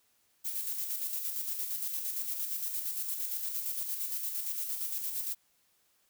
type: noise with tremolo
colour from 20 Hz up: violet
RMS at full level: -34 dBFS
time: 0.44-5.35 s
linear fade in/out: 20 ms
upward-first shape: square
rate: 8.7 Hz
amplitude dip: 40%
effects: white hiss -71 dBFS RMS until 6.09 s